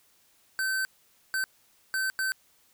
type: tone bursts at uneven times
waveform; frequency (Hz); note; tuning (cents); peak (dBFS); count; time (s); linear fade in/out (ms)
square; 1540; G6; -31; -27; 4; 0.59-0.85 / 1.34-1.44 / 1.94-2.1 / 2.19-2.32; 0
effects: white hiss -64 dBFS RMS until 2.73 s